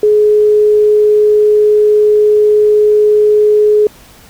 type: tone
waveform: sine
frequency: 421.8 Hz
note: G#4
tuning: 27 cents sharp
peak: -5 dBFS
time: 0.03-3.87 s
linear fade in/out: 2 ms
effects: pink hiss -40 dBFS RMS until 4.29 s